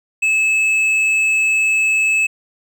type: tone with hard clipping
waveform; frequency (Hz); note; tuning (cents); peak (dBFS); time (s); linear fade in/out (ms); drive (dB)
sine; 2601; E7; -24; -14; 0.22-2.27; 10; 5
effects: none